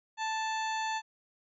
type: harmonic tone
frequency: 880 Hz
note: A5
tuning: in tune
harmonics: 1 / 2 / 3 / 4 / 5 / 7 / 8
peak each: -32 / -38 / -42 / -44 / -46 / -49 / -50 dBFS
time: 0.17-1.02 s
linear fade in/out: 50 ms
effects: none